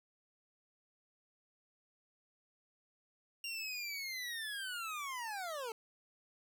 25% pulse linear sweep, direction down, 2794 to 430.4 Hz, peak -36 dBFS, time 3.44-5.72 s, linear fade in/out 2 ms, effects none

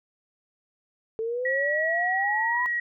sine exponential sweep, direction up, 440 to 1014 Hz, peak -26 dBFS, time 1.19-2.66 s, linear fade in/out 0 ms
sine tone with pitch glide, 1922 to 1907.6 Hz, B6 to A#6, -48 to +39 cents, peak -24 dBFS, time 1.45-2.8 s, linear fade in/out 5 ms, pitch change -13 cents, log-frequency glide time 1.71-2.55 s
effects none

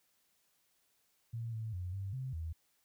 sine tone with pitch steps, 115.4 / 111 / 89.8 / 97.6 / 130.7 / 81 Hz, A#2 / A2 / F2 / G2 / C3 / E2, -17 / +16 / +49 / -7 / -1 / -30 cents, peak -37 dBFS, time 1.33-2.53 s, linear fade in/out 10 ms, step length 200 ms, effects white hiss -75 dBFS RMS until 2.84 s

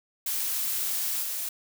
blue noise with level steps, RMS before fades -29 / -32 dBFS, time 0.26-1.49 s, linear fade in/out 5 ms, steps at 1.22 s, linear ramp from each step 10 ms, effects none

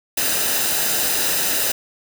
white noise with comb filter, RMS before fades -20 dBFS, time 0.17-1.72 s, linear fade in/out 5 ms, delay 0.9 ms, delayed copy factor -0.5, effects none

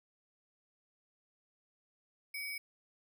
sine tone with sample-and-hold, 2261 Hz, C#7, 34 cents sharp, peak -38 dBFS, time 2.34-2.58 s, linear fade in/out 5 ms, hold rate 7350 Hz, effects none

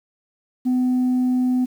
sine tone, 252.3 Hz, B3, 37 cents sharp, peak -14 dBFS, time 0.65-1.66 s, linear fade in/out 20 ms, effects tanh soft clip ceiling -15 dBFS + 8-bit

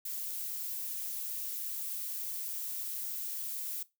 violet noise, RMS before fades -38 dBFS, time 0.05-3.83 s, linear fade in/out 5 ms, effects noise-tail reverb RT60 0.2 s tail -18 dB re dry

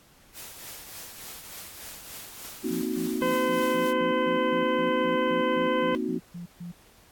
white noise with tremolo, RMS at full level -40 dBFS, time 0.33-3.94 s, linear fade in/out 50 ms, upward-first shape triangle, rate 3.4 Hz, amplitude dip 50%
sine chord, C half-diminished seventh, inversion third, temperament equal, 233.1 / 261.6 / 311.1 / 370 Hz, Bb3 / C4 / Eb4 / Gb4, 0 / 0 / 0 / 0 cents, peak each -32 dBFS, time 2.63-6.19 s, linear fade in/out 20 ms
sine tone bursts, 173.7 Hz, F3, 9 cents flat, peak -35 dBFS, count 16, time 2.7-6.72 s, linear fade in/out 10 ms, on 120 ms, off 140 ms
harmonic tone, 511 Hz, C5, 41 cents flat, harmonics 1 / 2 / 3 / 4 / 5 / 6, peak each -26 / -29 / -35 / -37 / -42 / -39 dBFS, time 3.22-5.95 s, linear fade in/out 0 ms
effects pink hiss -57 dBFS RMS until 7.11 s + AAC 64 kbps

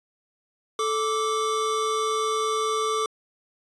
square tone pair together, 437.9 / 1169 Hz, A4 / D6, -8 / -8 cents, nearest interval octave + perfect fourth, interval 1700 cents, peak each -27 / -26 dBFS, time 0.79-3.06 s, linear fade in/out 2 ms, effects resampled to 22050 Hz

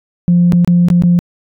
sine tone with dropouts, 174.61 Hz, F3, in tune, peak -5 dBFS, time 0.28-1.19 s, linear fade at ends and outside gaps 0 ms, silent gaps 0.522-0.532 / 0.647-0.676 / 0.885-0.902 / 1.022-1.036 s, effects tanh soft clip ceiling -2 dBFS

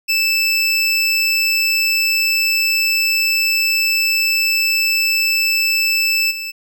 25% pulse tone with level steps, 2637 Hz, E7, in tune, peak -10 / -20 dBFS, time 0.08-6.52 s, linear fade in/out 20 ms, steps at 6.3 s, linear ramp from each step 20 ms, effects none

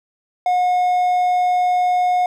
triangle tone, 723 Hz, F#5, 40 cents flat, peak -12 dBFS, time 0.46-2.26 s, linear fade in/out 2 ms, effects none

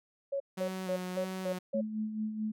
sine tone bursts, 554.4 Hz, C#5, in tune, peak -30 dBFS, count 6, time 0.32-1.812 s, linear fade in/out 10 ms, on 82 ms, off 200 ms
sawtooth tone with vibrato, 185 Hz, F#3, in tune, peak -32 dBFS, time 0.57-1.59 s, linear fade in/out 10 ms, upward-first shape square, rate 1.7 Hz, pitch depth 24 cents each way
sine tone with tremolo, 215.9 Hz, A3, 33 cents flat, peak -30 dBFS, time 1.74-2.52 s, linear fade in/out 10 ms, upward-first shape sine, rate 4.6 Hz, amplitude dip 55%
effects none

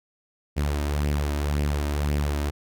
sawtooth tone with flanger, 73 Hz, D2, 10 cents flat, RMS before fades -25 dBFS, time 0.56-2.51 s, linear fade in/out 20 ms, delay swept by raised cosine 0.37 to 3.27 ms, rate 1.9 Hz, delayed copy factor +0.5, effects none

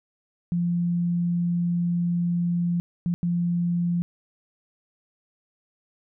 sine tone bursts at uneven times, 173.3 Hz, F3, 13 cents flat, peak -21 dBFS, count 3, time 0.52-2.8 / 3.06-3.14 / 3.23-4.02 s, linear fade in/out 0 ms, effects none

